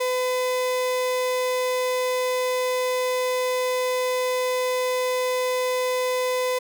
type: tone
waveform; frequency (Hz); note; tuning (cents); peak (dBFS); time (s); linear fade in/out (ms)
35% pulse; 505; B4; +39; -20; 0-6.59; 10
effects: none